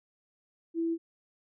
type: tone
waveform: sine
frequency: 331.4 Hz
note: E4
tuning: 9 cents sharp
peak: -27 dBFS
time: 0.74-0.98 s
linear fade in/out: 50 ms
effects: none